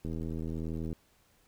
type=click train; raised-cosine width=3 ms; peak=-25 dBFS; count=72; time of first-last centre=0.05-0.929 s; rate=80.8 Hz; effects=pink hiss -67 dBFS RMS until 1.47 s